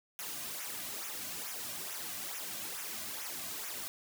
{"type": "noise with flanger", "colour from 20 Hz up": "white", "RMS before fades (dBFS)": -41, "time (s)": [0.19, 3.88], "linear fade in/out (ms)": 0, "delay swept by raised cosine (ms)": [0.22, 2.32], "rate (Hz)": 2.3, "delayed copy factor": -0.7, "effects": []}